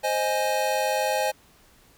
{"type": "chord", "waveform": "square", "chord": "Ab major", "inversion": "first", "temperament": "equal", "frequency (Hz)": [523.3, 622.3, 830.6], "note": ["C5", "Eb5", "Ab5"], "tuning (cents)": [0, 0, 0], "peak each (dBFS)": [-28, -28, -27], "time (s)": [0.03, 1.32], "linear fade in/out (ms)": 20, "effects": ["pink hiss -57 dBFS RMS until 1.97 s"]}